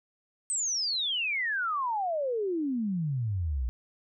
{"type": "exponential sweep", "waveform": "sine", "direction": "down", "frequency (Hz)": [8372, 57.2], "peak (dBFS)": -27, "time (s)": [0.5, 3.69], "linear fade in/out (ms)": 0, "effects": []}